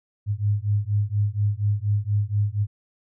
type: beating tone pair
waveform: sine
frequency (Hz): 101.3 / 105.5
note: G#2 / G#2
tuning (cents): -43 / +28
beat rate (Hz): 4.2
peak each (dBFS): -23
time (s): 0.26-2.67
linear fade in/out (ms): 50
effects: none